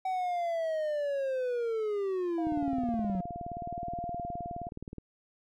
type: linear sweep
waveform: triangle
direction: down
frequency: 759 to 180.1 Hz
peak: -27 dBFS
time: 0.05-3.21 s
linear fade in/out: 5 ms
type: tone with tremolo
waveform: sine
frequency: 698 Hz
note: F5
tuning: 1 cent flat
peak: -34 dBFS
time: 2.38-4.69 s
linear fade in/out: 2 ms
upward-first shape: sine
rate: 0.75 Hz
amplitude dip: 35%
type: click train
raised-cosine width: 3 ms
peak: -28 dBFS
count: 49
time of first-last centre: 2.47-4.983 s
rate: 19.1 Hz
effects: none